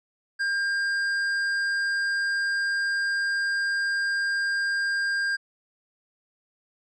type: tone with tanh clipping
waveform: sine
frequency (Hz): 1602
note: G6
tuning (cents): +37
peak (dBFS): -25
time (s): 0.39-5.37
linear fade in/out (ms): 20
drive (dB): 11
effects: low-pass 8000 Hz 12 dB/octave

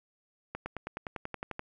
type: accelerating click train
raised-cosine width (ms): 0.5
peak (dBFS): -21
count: 12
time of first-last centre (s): 0.55-1.594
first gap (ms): 110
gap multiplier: 0.97
effects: none

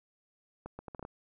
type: accelerating click train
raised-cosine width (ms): 1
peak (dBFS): -28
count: 7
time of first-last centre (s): 0.66-1.051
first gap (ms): 130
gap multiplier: 0.71
effects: none

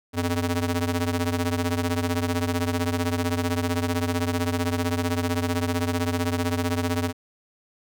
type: ring-modulated tone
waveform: sawtooth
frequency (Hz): 174.61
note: F3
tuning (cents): 0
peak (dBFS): -16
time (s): 0.13-7.13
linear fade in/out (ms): 50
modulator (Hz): 79.5
effects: none

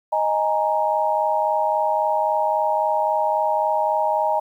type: chord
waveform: sine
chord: D# suspended fourth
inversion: none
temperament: just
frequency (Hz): 622.3 / 829.7 / 933.4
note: D#5 / G#5 / A#5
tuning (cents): 0 / -2 / +2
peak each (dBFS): -22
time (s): 0.12-4.4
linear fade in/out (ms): 10
effects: 9-bit

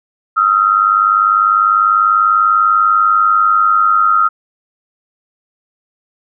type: tone pair together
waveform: sine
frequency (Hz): 1260 / 1360.1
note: D#6 / F6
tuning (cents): +21 / -46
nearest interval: minor second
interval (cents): 133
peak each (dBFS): -11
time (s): 0.36-4.29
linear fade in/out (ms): 20
effects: none

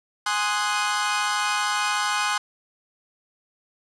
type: chord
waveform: sawtooth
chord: Ab dominant seventh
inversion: none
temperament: equal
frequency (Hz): 830.6 / 1046.5 / 1244.5 / 1480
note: Ab5 / C6 / Eb6 / Gb6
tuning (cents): 0 / 0 / 0 / 0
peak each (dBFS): -24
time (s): 0.26-2.38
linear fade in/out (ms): 5
effects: resampled to 22050 Hz + 8-bit

